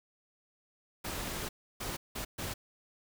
pink noise bursts at uneven times, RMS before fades -38 dBFS, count 4, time 1.04-1.49 / 1.8-1.97 / 2.15-2.25 / 2.38-2.54 s, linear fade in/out 10 ms, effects none

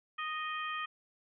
harmonic tone with a mistuned harmonic, 621 Hz, D#5, 3 cents flat, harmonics 2 / 3 / 4 / 5, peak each -37 / -41 / -43 / -45 dBFS, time 0.18-0.86 s, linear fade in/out 10 ms, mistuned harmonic 5, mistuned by +22 cents, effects none

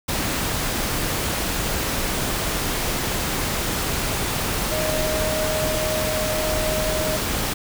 sine tone in noise, 622.3 Hz, D#5, in tune, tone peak -24 dBFS, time 4.71-7.17 s, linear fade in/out 10 ms, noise pink, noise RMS -24 dBFS, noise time 0.08-7.54 s, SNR -3 dB, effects none

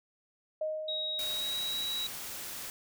sine tone with exponential decay, 622.3 Hz, D#5, in tune, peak -29 dBFS, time 0.61-1.99 s, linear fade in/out 5 ms, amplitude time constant 300 ms
sine tone with pitch glide, 3800 to 3875 Hz, A#7 to B7, +33 to -34 cents, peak -32 dBFS, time 0.88-2.07 s, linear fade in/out 5 ms, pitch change +33 cents, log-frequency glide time 1.26-1.81 s
white noise, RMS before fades -41 dBFS, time 1.19-2.7 s, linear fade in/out 0 ms
effects none

